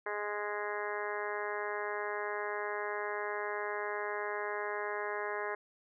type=harmonic tone; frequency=207.7 Hz; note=G#3; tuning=in tune; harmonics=2 / 3 / 4 / 5 / 6 / 7 / 8 / 9 / 10; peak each=-39 / -43 / -43 / -42 / -46 / -47 / -42 / -45 / -48 dBFS; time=0.06-5.55 s; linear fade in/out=5 ms; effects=none